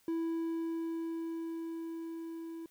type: tone with level ramp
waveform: triangle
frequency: 329.6 Hz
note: E4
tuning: in tune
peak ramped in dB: -29 to -39 dBFS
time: 0.08-2.66 s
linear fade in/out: 2 ms
effects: white hiss -68 dBFS RMS until 2.7 s